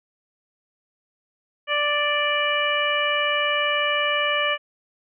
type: harmonic tone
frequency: 587.3 Hz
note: D5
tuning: in tune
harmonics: 1 / 2 / 3 / 4 / 5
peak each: -26 / -26 / -26 / -26 / -26 dBFS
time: 1.67-4.58 s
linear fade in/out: 50 ms
effects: none